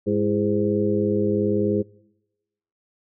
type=harmonic tone with a mistuned harmonic; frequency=103 Hz; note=G#2; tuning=14 cents flat; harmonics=1 / 2 / 3 / 4 / 5; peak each=-29 / -24 / -25 / -23 / -28 dBFS; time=0.06-1.83 s; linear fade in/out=20 ms; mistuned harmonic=3; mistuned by=+120 cents; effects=noise-tail reverb RT60 1.0 s tail -25 dB re dry